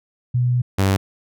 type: tone pair in turn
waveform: sine / sawtooth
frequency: 123.47 / 96.93 Hz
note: B2 / G2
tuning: 0 / -19 cents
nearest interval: major third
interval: 419 cents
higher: first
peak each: -15 / -11 dBFS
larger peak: second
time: 0.34-0.62 / 0.78-0.97 s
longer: first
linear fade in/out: 10 ms
effects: none